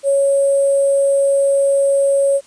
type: tone with sample-and-hold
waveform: sine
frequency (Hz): 554.4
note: C#5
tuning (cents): 0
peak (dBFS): -11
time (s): 0.03-2.41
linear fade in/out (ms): 50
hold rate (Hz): 8820
effects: white hiss -48 dBFS RMS until 2.46 s + resampled to 22050 Hz